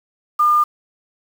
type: tone with quantisation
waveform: sine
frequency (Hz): 1206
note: D6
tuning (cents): +46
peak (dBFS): -11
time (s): 0.39-0.64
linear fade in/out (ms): 10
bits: 6
effects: none